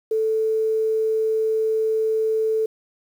sine tone with quantisation, 440 Hz, A4, in tune, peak -18 dBFS, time 0.11-2.66 s, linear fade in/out 5 ms, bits 8, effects none

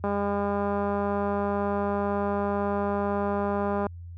click train, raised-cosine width 1 ms, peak -15 dBFS, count 774, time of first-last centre 0.04-3.867 s, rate 202 Hz, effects added 86 Hz sine -37 dBFS peak until 4.17 s + high-pass 60 Hz 12 dB/octave

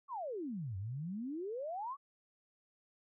sine exponential two-way sweep, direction down then up, 1162 to 91.1 to 1162 Hz, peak -38 dBFS, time 0.08-1.97 s, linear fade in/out 50 ms, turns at 0.77 s, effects none

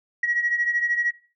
sine beating tone pair, 1908 / 1921 Hz, A#6 / B6, +40 / -48 cents, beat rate 13 Hz, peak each -21 / -26 dBFS, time 0.23-1.11 s, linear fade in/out 5 ms, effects noise-tail reverb RT60 0.4 s tail -21 dB re dry + tanh soft clip ceiling -13 dBFS

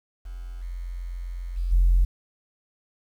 sine tone with level steps, 43.82 Hz, F1, 7 cents sharp, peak -33 / -30 / -23 / -14 dBFS, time 0.25-2.05 s, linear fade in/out 10 ms, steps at 0.61 / 1.56 / 1.71 s, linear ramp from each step 20 ms, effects tanh soft clip ceiling -11 dBFS + 9-bit

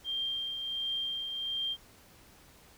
sine tone with tremolo, 3182 Hz, G7, 25 cents sharp, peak -30 dBFS, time 0.04-1.77 s, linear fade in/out 50 ms, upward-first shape triangle, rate 1.4 Hz, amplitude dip 45%, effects pink hiss -58 dBFS RMS until 2.77 s

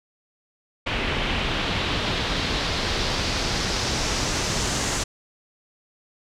pink noise with low-pass filter sweep, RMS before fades -25 dBFS, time 0.86-5.04 s, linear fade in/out 10 ms, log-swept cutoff 2800 to 7200 Hz, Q 2, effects none

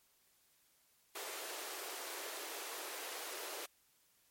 pink high-pass noise, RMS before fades -45 dBFS, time 1.15-3.66 s, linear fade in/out 5 ms, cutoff 350 Hz, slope 48 dB/octave, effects white hiss -72 dBFS RMS until 4.3 s + MP3 64 kbps

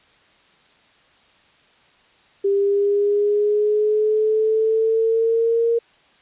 sine exponential sweep, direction up, 396.5 to 466.2 Hz, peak -15 dBFS, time 2.44-5.79 s, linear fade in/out 10 ms, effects white hiss -55 dBFS RMS until 6.21 s + resampled to 8000 Hz

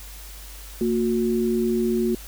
sine tone pair together, 228.4 / 362.6 Hz, A#3 / F#4, -35 / -35 cents, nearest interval minor sixth, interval 800 cents, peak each -22 dBFS, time 0.81-2.15 s, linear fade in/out 2 ms, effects added 50 Hz sine -39 dBFS peak until 2.27 s + white hiss -43 dBFS RMS until 2.27 s

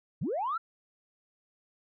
sine linear sweep, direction up, 103.2 to 1396.9 Hz, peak -28 dBFS, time 0.21-0.58 s, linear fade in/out 10 ms, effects tanh soft clip ceiling -24 dBFS

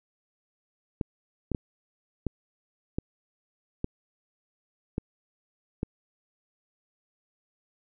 clicks, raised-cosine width 3 ms, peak -15 dBFS, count 8, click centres 1.012 / 1.517 / 1.548 / 2.267 / 2.985 / 3.844 / 4.981 / 5.831 s, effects none

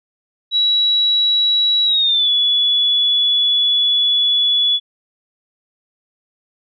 sine tone with pitch glide, 3900 to 3415 Hz, B7 to G#7, -23 to +48 cents, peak -12 dBFS, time 0.51-4.8 s, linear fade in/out 50 ms, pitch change -229 cents, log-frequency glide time 1.85-2.3 s, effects none

